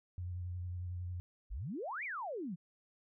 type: tone with vibrato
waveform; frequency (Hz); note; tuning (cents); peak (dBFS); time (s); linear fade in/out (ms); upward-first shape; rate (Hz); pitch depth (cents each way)
sine; 89.3; F2; +39; -38; 0.18-1.2; 0; sine; 11; 28
type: exponential two-way sweep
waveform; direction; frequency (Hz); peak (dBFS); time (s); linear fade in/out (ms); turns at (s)
sine; up then down; 41.62 to 2465 to 155.9; -38; 1.5-2.56; 20; 2.04
effects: none